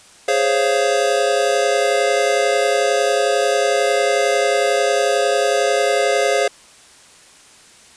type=chord; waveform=square; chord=Db major seventh; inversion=second; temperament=equal with one note detuned; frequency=415.3 / 523.3 / 554.4 / 692 Hz; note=Ab4 / C5 / Db5 / F5; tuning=0 / 0 / 0 / -16 cents; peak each=-21 dBFS; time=0.28-6.48 s; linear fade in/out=5 ms; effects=white hiss -46 dBFS RMS until 7.96 s + resampled to 22050 Hz